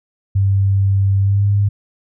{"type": "tone with pitch glide", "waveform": "sine", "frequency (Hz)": [98, 101.22], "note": ["G2", "G#2"], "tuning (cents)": [0, -44], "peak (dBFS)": -11, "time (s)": [0.35, 1.69], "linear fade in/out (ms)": 10, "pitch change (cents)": 56, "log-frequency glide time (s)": [1.2, 1.46], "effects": []}